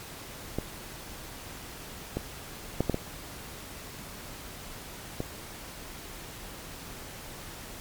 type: clicks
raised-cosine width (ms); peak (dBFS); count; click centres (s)
2; -15 / -16 / -11 / -11 / -14 / -16; 6; 0.586 / 2.17 / 2.806 / 2.897 / 2.944 / 5.204
effects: pink hiss -43 dBFS RMS until 7.8 s + MP3 96 kbps